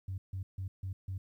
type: tone bursts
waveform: sine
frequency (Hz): 94.8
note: F#2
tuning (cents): +43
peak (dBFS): -34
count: 5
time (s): 0.08-1.18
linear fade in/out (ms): 5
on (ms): 100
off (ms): 150
effects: tanh soft clip ceiling -31 dBFS + 12-bit